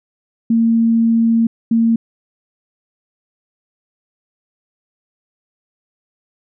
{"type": "tone bursts at uneven times", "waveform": "sine", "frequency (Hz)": 228.6, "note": "A#3", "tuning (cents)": -34, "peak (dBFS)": -10, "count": 2, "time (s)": [[0.5, 1.47], [1.71, 1.96]], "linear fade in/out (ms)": 5, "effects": []}